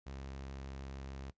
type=tone with vibrato; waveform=sawtooth; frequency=67.5 Hz; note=C#2; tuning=45 cents flat; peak=-40 dBFS; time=0.06-1.31 s; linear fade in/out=10 ms; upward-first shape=sine; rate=6.9 Hz; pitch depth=9 cents each way; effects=noise-tail reverb RT60 0.1 s tail -17 dB re dry + resampled to 16000 Hz